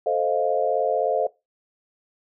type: chord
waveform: sine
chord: F dominant seventh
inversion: first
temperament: equal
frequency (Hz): 440 / 523.3 / 622.3 / 698.5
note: A4 / C5 / Eb5 / F5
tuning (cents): 0 / 0 / 0 / 0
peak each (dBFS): -25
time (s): 0.06-1.27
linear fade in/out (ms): 5
effects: noise-tail reverb RT60 0.2 s tail -18 dB re dry